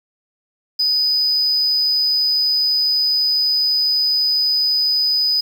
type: tone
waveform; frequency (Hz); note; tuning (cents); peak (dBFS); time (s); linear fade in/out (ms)
triangle; 4986; D#8; +3; -12; 0.79-5.41; 10
effects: tanh soft clip ceiling -10 dBFS + 7-bit